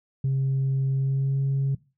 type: tone with pitch glide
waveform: sine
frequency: 134.6 to 136.72 Hz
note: C3 to C#3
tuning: +49 to -24 cents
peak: -19 dBFS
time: 0.24-1.75 s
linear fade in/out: 5 ms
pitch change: +27 cents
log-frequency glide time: 0.92-1.4 s
effects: noise-tail reverb RT60 0.3 s tail -21 dB re dry + tanh soft clip ceiling -19 dBFS